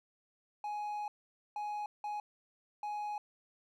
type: tone bursts at uneven times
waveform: triangle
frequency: 835 Hz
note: G#5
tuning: 9 cents sharp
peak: -34 dBFS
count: 4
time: 0.64-1.08 / 1.56-1.86 / 2.04-2.2 / 2.83-3.18 s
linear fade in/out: 2 ms
effects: none